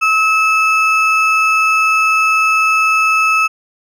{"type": "ring-modulated tone", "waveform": "triangle", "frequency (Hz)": 1954, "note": "B6", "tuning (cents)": -19, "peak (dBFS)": -5, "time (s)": [0.01, 3.48], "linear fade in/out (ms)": 20, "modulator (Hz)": 664, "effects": []}